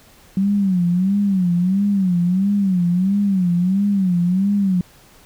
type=tone with vibrato; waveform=sine; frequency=188 Hz; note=F#3; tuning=28 cents sharp; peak=-14 dBFS; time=0.37-4.81 s; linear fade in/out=2 ms; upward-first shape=sine; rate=1.5 Hz; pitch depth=140 cents each way; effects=pink hiss -49 dBFS RMS until 5.25 s